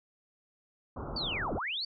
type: low-pass noise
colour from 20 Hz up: pink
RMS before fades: -39 dBFS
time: 0.96-1.59 s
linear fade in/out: 10 ms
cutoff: 1400 Hz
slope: 96 dB/octave
type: linear two-way sweep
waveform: sine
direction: down then up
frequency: 4699 to 147.1 to 4699 Hz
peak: -32 dBFS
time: 1.16-1.85 s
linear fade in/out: 5 ms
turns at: 1.54 s
effects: none